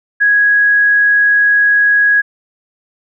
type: tone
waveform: sine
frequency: 1661.2 Hz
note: G#6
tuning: in tune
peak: -7 dBFS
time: 0.2-2.22 s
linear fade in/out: 20 ms
effects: none